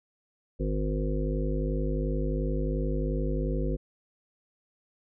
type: harmonic tone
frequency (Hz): 51.4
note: G#1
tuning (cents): -17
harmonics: 1 / 3 / 5 / 7 / 9 / 10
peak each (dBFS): -28 / -33 / -35 / -36 / -38 / -38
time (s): 0.59-3.77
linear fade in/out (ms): 20
effects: none